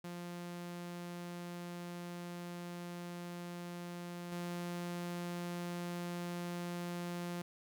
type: tone with level steps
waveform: sawtooth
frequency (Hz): 174.61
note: F3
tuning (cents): 0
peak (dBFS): -39 / -35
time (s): 0.04-7.42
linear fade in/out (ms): 5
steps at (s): 4.32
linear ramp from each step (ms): 2
effects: none